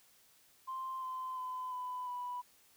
sine tone with pitch steps, 1046.5 / 1030.9 / 1015.5 / 1000.4 / 985.5 Hz, C6 / C6 / B5 / B5 / B5, 0 / -26 / +48 / +22 / -4 cents, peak -37 dBFS, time 0.67-2.42 s, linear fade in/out 20 ms, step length 350 ms, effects tanh soft clip ceiling -33 dBFS + white hiss -66 dBFS RMS until 2.76 s

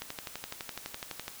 click train, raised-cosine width 0.2 ms, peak -19 dBFS, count 16, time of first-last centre 0.02-1.281 s, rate 11.9 Hz, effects white hiss -48 dBFS RMS until 1.4 s

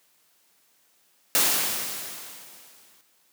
white noise with exponential decay, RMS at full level -19 dBFS, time 1.35-3.01 s, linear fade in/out 0 ms, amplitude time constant 360 ms, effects white hiss -64 dBFS RMS until 3.32 s + high-pass 150 Hz 12 dB/octave

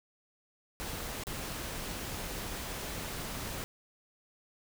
pink noise with dropouts, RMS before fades -39 dBFS, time 0.8-3.64 s, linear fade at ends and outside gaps 0 ms, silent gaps 1.236-1.269 s, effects none

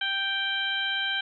harmonic tone, 784 Hz, G5, in tune, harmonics 1 / 2 / 3 / 4 / 5, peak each -39 / -29 / -36 / -29 / -37 dBFS, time 0.01-1.21 s, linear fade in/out 5 ms, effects none

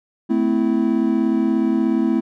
triangle chord, A minor, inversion none, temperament equal with one note detuned, 220 / 256.8 / 329.6 Hz, A3 / C4 / E4, 0 / -32 / 0 cents, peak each -18 dBFS, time 0.29-2.21 s, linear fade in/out 20 ms, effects none

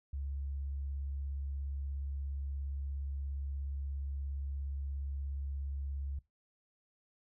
sine tone with vibrato, 69.4 Hz, C#2, 3 cents sharp, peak -36 dBFS, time 0.13-6.19 s, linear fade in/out 5 ms, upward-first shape sine, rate 17 Hz, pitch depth 17 cents each way, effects noise-tail reverb RT60 0.2 s tail -20 dB re dry

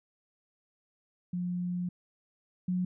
sine tone pair in turn, 178 / 181.43 Hz, F3 / F#3, +33 / -34 cents, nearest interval unison, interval 33 cents, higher second, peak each -30 / -27 dBFS, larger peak second, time 1.33-1.89 / 2.68-2.85 s, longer first, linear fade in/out 5 ms, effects none

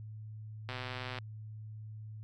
click train, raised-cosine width 0.3 ms, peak -24 dBFS, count 64, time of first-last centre 0.69-1.186 s, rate 127 Hz, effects added 108 Hz sine -43 dBFS peak until 2.23 s

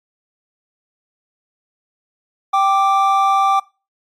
triangle tone pair together, 782 / 1177.1 Hz, G5 / D6, -4 / +4 cents, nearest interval perfect fifth, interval 708 cents, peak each -13 dBFS, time 2.53-3.6 s, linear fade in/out 10 ms, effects noise-tail reverb RT60 0.3 s tail -22 dB re dry + AAC 64 kbps

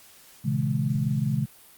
sine tone cluster, 118.6 / 137.6 / 163 / 210.6 Hz, A#2 / C#3 / E3 / G#3, +30 / -12 / -19 / +24 cents, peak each -31 / -25 / -30 / -29 dBFS, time 0.44-1.46 s, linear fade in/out 20 ms, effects white hiss -52 dBFS RMS until 1.77 s + Opus 48 kbps

